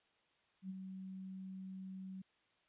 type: tone with ADSR envelope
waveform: sine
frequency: 189.2 Hz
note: F#3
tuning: 39 cents sharp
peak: -40 dBFS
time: 0.62-2.22 s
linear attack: 75 ms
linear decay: 29 ms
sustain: -5 dB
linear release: 7 ms
effects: white hiss -75 dBFS RMS until 2.68 s + resampled to 8000 Hz